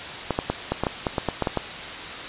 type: clicks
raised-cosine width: 1 ms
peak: -8 dBFS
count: 12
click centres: 0.307 / 0.389 / 0.5 / 0.72 / 0.836 / 0.868 / 1.068 / 1.182 / 1.287 / 1.423 / 1.472 / 1.573 s
effects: white hiss -33 dBFS RMS until 2.28 s + resampled to 8000 Hz